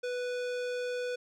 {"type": "tone with hard clipping", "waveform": "sine", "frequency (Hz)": 493.9, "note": "B4", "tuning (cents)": 0, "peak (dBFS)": -34, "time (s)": [0.03, 1.16], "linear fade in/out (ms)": 10, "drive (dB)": 18, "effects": []}